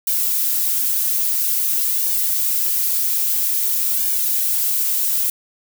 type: noise with flanger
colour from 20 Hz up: violet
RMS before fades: -19 dBFS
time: 0.07-5.3 s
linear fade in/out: 2 ms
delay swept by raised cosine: 1.5 to 6.7 ms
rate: 0.5 Hz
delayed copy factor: -0.95
effects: none